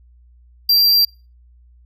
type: tone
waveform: square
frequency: 4727 Hz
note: D8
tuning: 10 cents sharp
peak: -11 dBFS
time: 0.69-1.05 s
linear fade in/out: 5 ms
effects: noise-tail reverb RT60 0.3 s tail -25 dB re dry + added 60 Hz sine -46 dBFS peak until 1.85 s